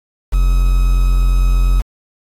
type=tone with quantisation; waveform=triangle; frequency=44.27 Hz; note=F1; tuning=24 cents sharp; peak=-7 dBFS; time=0.32-1.82 s; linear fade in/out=20 ms; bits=5; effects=AAC 48 kbps